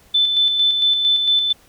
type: tone with tremolo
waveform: sine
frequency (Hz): 3520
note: A7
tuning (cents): 0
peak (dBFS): -12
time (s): 0.14-1.53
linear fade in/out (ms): 10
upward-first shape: square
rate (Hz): 4.4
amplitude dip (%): 40
effects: pink hiss -52 dBFS RMS until 1.68 s